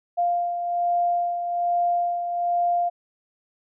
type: beating tone pair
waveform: sine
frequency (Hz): 698.5 / 699.7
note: F5 / F5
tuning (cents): 0 / +3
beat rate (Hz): 1.2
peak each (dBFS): -21 / -30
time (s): 0.17-2.9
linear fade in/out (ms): 20
effects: none